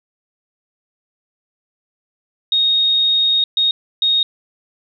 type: tone bursts at uneven times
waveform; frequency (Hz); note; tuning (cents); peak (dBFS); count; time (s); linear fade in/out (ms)
sine; 3729; A#7; 0; -12; 3; 2.52-3.44 / 3.57-3.71 / 4.02-4.23; 2
effects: none